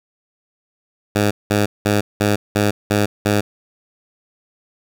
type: tone bursts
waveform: 10% pulse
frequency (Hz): 103.4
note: G#2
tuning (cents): -7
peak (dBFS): -6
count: 7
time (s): 1.15-3.41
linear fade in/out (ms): 10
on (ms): 160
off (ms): 190
effects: none